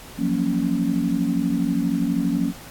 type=chord; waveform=sine; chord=Gb major seventh; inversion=third; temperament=equal with one note detuned; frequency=172.61 / 185 / 233.1 / 277.2 Hz; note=F3 / Gb3 / Bb3 / Db4; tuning=-20 / 0 / 0 / 0 cents; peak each=-26 / -26 / -24 / -23 dBFS; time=0.17-2.53 s; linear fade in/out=50 ms; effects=pink hiss -42 dBFS RMS until 2.7 s + AAC 64 kbps